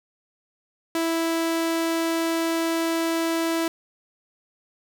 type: tone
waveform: sawtooth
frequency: 329.6 Hz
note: E4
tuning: in tune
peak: -18 dBFS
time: 0.95-3.68 s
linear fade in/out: 2 ms
effects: none